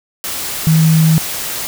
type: tone in noise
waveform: sine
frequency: 159.6 Hz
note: D#3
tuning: 44 cents sharp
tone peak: -7 dBFS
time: 0.67-1.18 s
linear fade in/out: 0 ms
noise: white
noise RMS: -22 dBFS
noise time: 0.24-1.67 s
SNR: +12 dB
effects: none

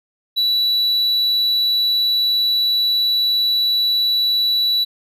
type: tone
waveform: triangle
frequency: 3941 Hz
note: B7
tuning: 4 cents flat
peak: -13 dBFS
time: 0.36-4.85 s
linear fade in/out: 20 ms
effects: none

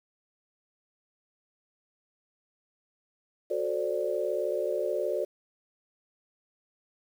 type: chord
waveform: sine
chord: D dominant seventh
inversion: first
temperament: just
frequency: 367.1 / 440.5 / 528.6 / 587.3 Hz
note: F#4 / A4 / C5 / D5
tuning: -14 / +2 / +18 / 0 cents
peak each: -33 / -33 / -33 / -31 dBFS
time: 3.5-5.25 s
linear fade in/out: 10 ms
effects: 9-bit

